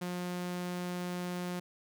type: tone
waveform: sawtooth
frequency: 178.3 Hz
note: F3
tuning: 36 cents sharp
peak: -31 dBFS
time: 0.01-1.6 s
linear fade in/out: 10 ms
effects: none

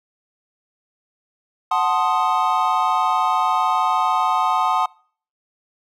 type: chord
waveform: triangle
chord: F# diminished seventh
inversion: none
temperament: equal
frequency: 740 / 880 / 1046.5 / 1244.5 Hz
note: F#5 / A5 / C6 / Eb6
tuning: 0 / 0 / 0 / 0 cents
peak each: -20 dBFS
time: 1.71-4.86 s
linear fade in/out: 5 ms
effects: noise-tail reverb RT60 0.5 s tail -25 dB re dry

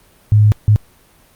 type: tone bursts at uneven times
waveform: sine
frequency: 105.6 Hz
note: G#2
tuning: 29 cents sharp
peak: -6 dBFS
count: 2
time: 0.32-0.52 / 0.68-0.76 s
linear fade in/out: 0 ms
effects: pink hiss -50 dBFS RMS until 1.35 s + Opus 32 kbps

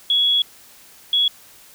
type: tone pair in turn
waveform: sine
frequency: 3357 / 3357 Hz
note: G#7 / G#7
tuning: +18 / +18 cents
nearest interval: unison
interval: 0 cents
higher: neither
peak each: -14 dBFS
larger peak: neither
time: 0.1-0.42 / 1.13-1.28 s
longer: first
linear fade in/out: 2 ms
effects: white hiss -47 dBFS RMS until 1.74 s

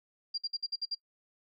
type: tone bursts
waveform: sine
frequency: 4769 Hz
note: D8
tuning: 26 cents sharp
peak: -30 dBFS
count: 7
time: 0.34-0.95 s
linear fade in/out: 10 ms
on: 40 ms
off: 55 ms
effects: noise-tail reverb RT60 0.1 s tail -23 dB re dry + MP3 64 kbps

